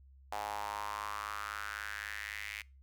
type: tone with high-pass filter sweep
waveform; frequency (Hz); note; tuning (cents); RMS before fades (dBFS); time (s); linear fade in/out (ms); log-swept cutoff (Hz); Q
sawtooth; 103.83; G#2; 0; -41; 0.32-2.62; 5; 770 to 2200; 4.6
effects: noise-tail reverb RT60 0.3 s tail -24 dB re dry + added 67 Hz sine -56 dBFS peak until 2.82 s